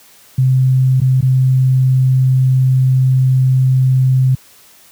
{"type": "tone with dropouts", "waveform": "sine", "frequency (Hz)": 130.1, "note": "C3", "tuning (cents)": -9, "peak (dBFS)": -8, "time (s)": [0.38, 4.35], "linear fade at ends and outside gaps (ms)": 5, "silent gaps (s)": [[1.002, 1.015], [1.209, 1.225]], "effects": ["white hiss -45 dBFS RMS until 4.91 s", "high-pass 60 Hz 12 dB/octave"]}